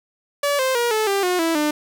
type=tone with pitch steps; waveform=sawtooth; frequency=573 / 522.4 / 476.3 / 434.3 / 395.9 / 361 / 329.1 / 300 Hz; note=D5 / C5 / A#4 / A4 / G4 / F#4 / E4 / D4; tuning=-43 / -3 / +37 / -23 / +17 / -43 / -3 / +37 cents; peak=-14 dBFS; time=0.43-1.71 s; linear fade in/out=5 ms; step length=160 ms; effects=none